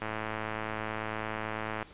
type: click train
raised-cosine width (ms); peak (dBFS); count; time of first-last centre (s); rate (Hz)
0.5; -19; 198; 0.02-1.827; 109
effects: pink hiss -53 dBFS RMS until 1.93 s + resampled to 8000 Hz